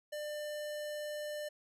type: tone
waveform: square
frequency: 597 Hz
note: D5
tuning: 28 cents sharp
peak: -39 dBFS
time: 0.12-1.49 s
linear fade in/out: 10 ms
effects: resampled to 32000 Hz